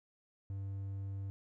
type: tone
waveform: triangle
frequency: 98 Hz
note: G2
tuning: in tune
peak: -36 dBFS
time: 0.5-1.3 s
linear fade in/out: 0 ms
effects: none